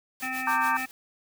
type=noise with tremolo; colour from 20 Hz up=white; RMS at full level=-39 dBFS; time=0.2-0.91 s; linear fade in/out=0 ms; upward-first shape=sine; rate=7 Hz; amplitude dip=85%
type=harmonic tone; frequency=259 Hz; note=C4; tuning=17 cents flat; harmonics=1 / 3 / 5 / 7 / 9 / 10; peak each=-38 / -36 / -39 / -33 / -37 / -38 dBFS; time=0.22-0.86 s; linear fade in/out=10 ms
type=chord; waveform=sine; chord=G minor; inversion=first; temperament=equal with one note detuned; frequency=910.5 / 1174.7 / 1568 Hz; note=Bb5 / D6 / G6; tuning=-41 / 0 / 0 cents; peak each=-26 / -27 / -28 dBFS; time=0.47-0.77 s; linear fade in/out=2 ms
effects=none